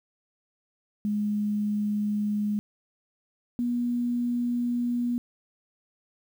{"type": "tone pair in turn", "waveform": "sine", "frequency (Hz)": [208.4, 241.5], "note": ["G#3", "B3"], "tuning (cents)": [6, -39], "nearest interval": "minor third", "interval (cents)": 255, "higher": "second", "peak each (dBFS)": -24, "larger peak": "neither", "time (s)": [[1.05, 2.59], [3.59, 5.18]], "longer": "second", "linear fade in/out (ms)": 0, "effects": ["9-bit"]}